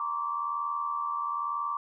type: tone cluster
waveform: sine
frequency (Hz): 938 / 1078 / 1159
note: A#5 / C#6 / D6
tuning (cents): +11 / -49 / -23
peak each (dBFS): -38 / -36 / -30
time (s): 0-1.77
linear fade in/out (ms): 2
effects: none